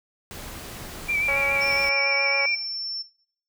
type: noise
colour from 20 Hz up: pink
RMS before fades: -38 dBFS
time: 0.31-1.89 s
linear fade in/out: 0 ms
type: tone with vibrato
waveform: sine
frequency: 2329 Hz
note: D7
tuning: 15 cents flat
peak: -21 dBFS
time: 1.08-2.56 s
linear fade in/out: 20 ms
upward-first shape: sine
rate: 7.2 Hz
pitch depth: 39 cents each way
type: harmonic tone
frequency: 277.3 Hz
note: C#4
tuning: 1 cent sharp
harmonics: 2 / 3 / 4 / 5 / 6 / 7 / 8 / 9 / 10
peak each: -29 / -33 / -35 / -37 / -39 / -40 / -41 / -42 / -43 dBFS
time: 1.28-2.46 s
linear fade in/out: 5 ms
type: tone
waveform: sine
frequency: 5390 Hz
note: E8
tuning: 38 cents sharp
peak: -29 dBFS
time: 1.6-3.03 s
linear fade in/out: 20 ms
effects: noise-tail reverb RT60 0.6 s tail -17 dB re dry